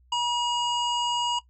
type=harmonic tone; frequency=960 Hz; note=B5; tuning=49 cents flat; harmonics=1 / 3 / 5 / 7 / 8; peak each=-25 / -27 / -40 / -40 / -41 dBFS; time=0.12-1.39 s; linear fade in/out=5 ms; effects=noise-tail reverb RT60 0.1 s tail -17 dB re dry + added 62 Hz sine -56 dBFS peak until 1.49 s